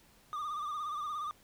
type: tone with vibrato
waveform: triangle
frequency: 1200 Hz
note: D6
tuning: 37 cents sharp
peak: -33 dBFS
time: 0.33-1.31 s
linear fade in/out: 0 ms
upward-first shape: sine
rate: 17 Hz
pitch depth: 63 cents each way
effects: pink hiss -63 dBFS RMS until 1.43 s